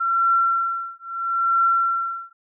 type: tone with tremolo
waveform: sine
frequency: 1359 Hz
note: F6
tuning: 48 cents flat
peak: -14 dBFS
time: 0-2.33 s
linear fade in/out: 10 ms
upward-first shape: triangle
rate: 0.76 Hz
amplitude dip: 100%
effects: none